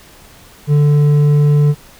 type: tone with hard clipping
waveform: sine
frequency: 146.83 Hz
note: D3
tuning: in tune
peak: -9 dBFS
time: 0.67-1.75 s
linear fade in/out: 50 ms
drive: 5 dB
effects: pink hiss -42 dBFS RMS until 1.99 s